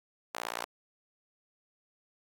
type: tone with high-pass filter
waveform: sawtooth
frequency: 58.27 Hz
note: A#1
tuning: in tune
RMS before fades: -39 dBFS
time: 0.34-0.65 s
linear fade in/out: 5 ms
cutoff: 770 Hz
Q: 1.1
effects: AAC 48 kbps